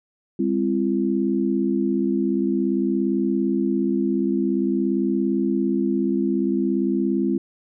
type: tone cluster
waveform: sine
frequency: 201.6 / 262.1 / 339.4 Hz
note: G3 / C4 / F4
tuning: +49 / +3 / -49 cents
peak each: -23 dBFS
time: 0.39-7.38 s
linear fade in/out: 5 ms
effects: none